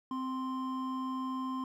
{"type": "tone pair together", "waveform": "triangle", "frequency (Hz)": [260.2, 1046.5], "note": ["C4", "C6"], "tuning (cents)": [-9, 0], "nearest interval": "2 octaves", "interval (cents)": 2409, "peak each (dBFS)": [-33, -36], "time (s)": [0.11, 1.64], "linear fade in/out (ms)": 2, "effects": []}